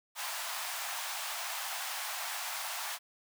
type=high-pass noise; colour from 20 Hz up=pink; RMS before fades=-38 dBFS; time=0.15-2.99 s; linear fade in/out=50 ms; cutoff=690 Hz; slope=48 dB/octave; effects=none